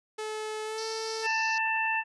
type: tone with pitch glide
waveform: sawtooth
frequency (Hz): 432 to 444.1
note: A4 to A4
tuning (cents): -32 to +16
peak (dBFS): -29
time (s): 0.18-1.27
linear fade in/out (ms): 10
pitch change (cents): +48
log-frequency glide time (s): 0.64-0.83
type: band-pass noise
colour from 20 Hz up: white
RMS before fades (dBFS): -40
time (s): 0.78-1.58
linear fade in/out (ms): 0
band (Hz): 4200 to 5900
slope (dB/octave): 96
type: harmonic tone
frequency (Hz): 889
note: A5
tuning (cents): +18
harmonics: 1 / 2 / 3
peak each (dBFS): -30 / -30 / -30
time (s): 1.22-2.04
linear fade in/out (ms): 50
effects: resampled to 24000 Hz